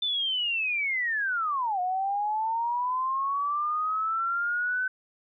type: linear two-way sweep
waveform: sine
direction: down then up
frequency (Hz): 3556 to 717 to 1522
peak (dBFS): -25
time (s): 0.02-4.88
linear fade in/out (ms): 5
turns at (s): 1.8
effects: none